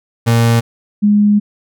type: tone pair in turn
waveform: 35% pulse / sine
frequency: 116.2 / 207 Hz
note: A#2 / G#3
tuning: -5 / -5 cents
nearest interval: minor seventh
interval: 1000 cents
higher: second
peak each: -7 dBFS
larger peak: neither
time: 0.26-0.61 / 1.02-1.4 s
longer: second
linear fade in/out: 20 ms
effects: none